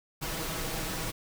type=noise with comb filter; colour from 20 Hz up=pink; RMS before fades=-34 dBFS; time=0.21-1.12 s; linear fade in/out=20 ms; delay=6.2 ms; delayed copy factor=+0.55; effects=none